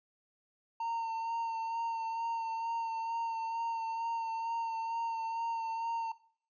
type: tone with vibrato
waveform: triangle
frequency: 913 Hz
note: A#5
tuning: 36 cents flat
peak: -31 dBFS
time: 0.8-6.12 s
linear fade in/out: 5 ms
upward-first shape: sine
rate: 2.2 Hz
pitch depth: 19 cents each way
effects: noise-tail reverb RT60 0.5 s tail -18 dB re dry + resampled to 16000 Hz